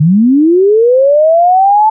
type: linear sweep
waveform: sine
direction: up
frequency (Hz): 141.5 to 880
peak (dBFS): -4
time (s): 0-1.9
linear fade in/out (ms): 10
effects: none